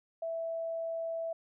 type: tone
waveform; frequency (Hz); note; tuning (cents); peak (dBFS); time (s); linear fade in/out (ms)
sine; 659.3; E5; 0; -33; 0.22-1.33; 5
effects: none